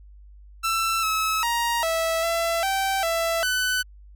sawtooth tone with pitch steps, 1335 / 1294 / 940 / 655 / 670 / 776 / 665 / 1501 Hz, E6 / E6 / A#5 / E5 / E5 / G5 / E5 / F#6, +22 / -32 / +14 / -11 / +28 / -18 / +15 / +24 cents, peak -18 dBFS, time 0.63-3.83 s, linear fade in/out 20 ms, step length 400 ms, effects added 50 Hz sine -44 dBFS peak until 4.15 s

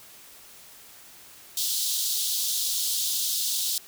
pink high-pass noise, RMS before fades -27 dBFS, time 1.57-3.78 s, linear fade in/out 2 ms, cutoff 3400 Hz, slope 48 dB/octave, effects white hiss -49 dBFS RMS until 3.87 s

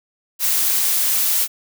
blue noise, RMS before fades -18 dBFS, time 0.39-1.48 s, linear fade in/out 50 ms, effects none

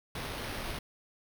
pink noise with sample-and-hold, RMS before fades -38 dBFS, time 0.15-0.79 s, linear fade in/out 5 ms, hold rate 7350 Hz, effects none

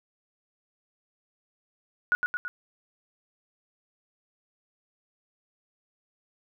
sine tone with echo, 1459 Hz, F#6, 25 cents flat, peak -19 dBFS, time 2.12-2.15 s, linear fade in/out 0 ms, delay 110 ms, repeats 3, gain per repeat -4 dB, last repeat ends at 2.48 s, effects none

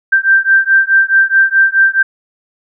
sine beating tone pair, 1568 / 1572.7 Hz, G6 / G6, 0 / +5 cents, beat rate 4.7 Hz, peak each -10 dBFS, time 0.12-2.03 s, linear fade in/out 10 ms, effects none

